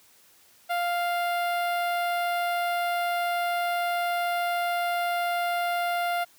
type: tone with notch filter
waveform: sawtooth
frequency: 698.5 Hz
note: F5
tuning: in tune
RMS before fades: -27 dBFS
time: 0.69-6.25 s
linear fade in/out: 20 ms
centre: 6600 Hz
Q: 0.54
effects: white hiss -58 dBFS RMS until 6.38 s + high-pass 60 Hz 12 dB/octave